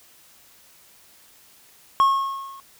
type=tone with level ramp; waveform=triangle; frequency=1089 Hz; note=C#6; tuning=31 cents flat; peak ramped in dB=-10 to -38 dBFS; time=2-2.6 s; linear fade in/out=0 ms; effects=white hiss -53 dBFS RMS until 2.79 s